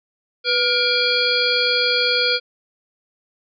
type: harmonic tone with a mistuned harmonic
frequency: 473.8 Hz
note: A#4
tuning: 28 cents sharp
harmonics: 1 / 3 / 5 / 7 / 9 / 10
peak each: -23 / -23 / -23 / -23 / -23 / -23 dBFS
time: 0.44-2.4 s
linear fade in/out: 50 ms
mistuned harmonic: 1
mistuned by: +67 cents
effects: none